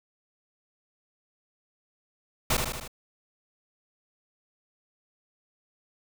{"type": "noise with echo", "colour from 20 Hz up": "pink", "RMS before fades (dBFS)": -24, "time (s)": [2.5, 2.57], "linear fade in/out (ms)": 5, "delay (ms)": 77, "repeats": 4, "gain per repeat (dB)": -4, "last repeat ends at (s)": 2.878, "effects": []}